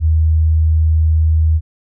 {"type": "tone", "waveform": "sine", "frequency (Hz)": 79.3, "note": "D#2", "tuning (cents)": 33, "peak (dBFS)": -9, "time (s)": [0, 1.61], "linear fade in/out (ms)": 50, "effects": []}